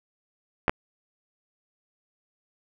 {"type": "clicks", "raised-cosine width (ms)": 0.5, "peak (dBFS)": -6, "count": 2, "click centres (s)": [0.681, 0.695], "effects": []}